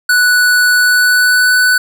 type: tone with pitch glide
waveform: square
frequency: 1480 to 1494.6 Hz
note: F#6 to F#6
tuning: 0 to +17 cents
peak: -8 dBFS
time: 0.09-1.78 s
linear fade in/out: 5 ms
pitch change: +17 cents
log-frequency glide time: 0.74-1.56 s
effects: none